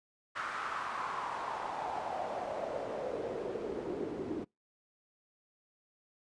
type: noise with band-pass filter sweep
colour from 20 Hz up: pink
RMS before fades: -38 dBFS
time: 0.35-4.45 s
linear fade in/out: 20 ms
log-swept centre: 1400 to 320 Hz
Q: 3.7
effects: noise-tail reverb RT60 0.2 s tail -26 dB re dry + resampled to 22050 Hz